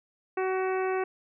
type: harmonic tone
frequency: 376 Hz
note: F#4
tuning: 28 cents sharp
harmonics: 1 / 2 / 3 / 4 / 5 / 6 / 7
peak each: -27 / -33 / -37 / -39 / -41 / -43 / -44 dBFS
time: 0.37-1.04 s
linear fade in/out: 5 ms
effects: none